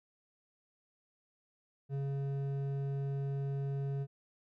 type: tone with hard clipping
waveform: sine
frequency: 138.59 Hz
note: C#3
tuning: in tune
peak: -35 dBFS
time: 1.89-4.07 s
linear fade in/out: 50 ms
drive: 8 dB
effects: none